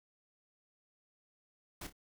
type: noise with echo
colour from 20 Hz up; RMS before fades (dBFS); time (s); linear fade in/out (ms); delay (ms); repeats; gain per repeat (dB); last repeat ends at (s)
pink; -44; 1.81-1.87; 5; 28; 2; -10; 1.926
effects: none